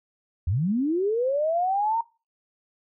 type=linear sweep; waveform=sine; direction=up; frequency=74.3 to 932.3 Hz; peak=-21 dBFS; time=0.47-2.01 s; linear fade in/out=5 ms; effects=noise-tail reverb RT60 0.3 s tail -21 dB re dry